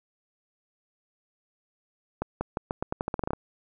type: accelerating click train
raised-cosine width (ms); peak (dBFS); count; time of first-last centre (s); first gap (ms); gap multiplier
1; -14; 14; 2.22-3.334; 190; 0.85
effects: none